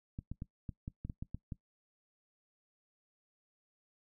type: clicks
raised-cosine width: 5 ms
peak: -28 dBFS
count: 10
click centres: 0.189 / 0.316 / 0.421 / 0.692 / 0.879 / 1.05 / 1.098 / 1.225 / 1.346 / 1.522 s
effects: noise-tail reverb RT60 0.1 s tail -19 dB re dry